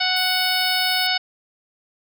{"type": "harmonic tone", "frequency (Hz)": 740, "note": "F#5", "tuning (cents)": 0, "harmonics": [1, 2, 3, 4, 5, 6, 7], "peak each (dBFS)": [-26, -26, -26, -26, -26, -26, -26], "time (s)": [0, 1.18], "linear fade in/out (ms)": 10}
{"type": "high-pass noise", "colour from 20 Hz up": "pink", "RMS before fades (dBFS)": -34, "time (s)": [0.16, 1.07], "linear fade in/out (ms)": 5, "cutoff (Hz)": 8400, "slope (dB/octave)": 96}
{"effects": []}